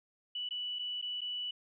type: tone with dropouts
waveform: sine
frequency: 2960 Hz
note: F#7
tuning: in tune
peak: -35 dBFS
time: 0.35-1.51 s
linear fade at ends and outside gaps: 5 ms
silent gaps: 0.49-0.508 / 0.788-0.792 / 1.015-1.024 / 1.208-1.215 s
effects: none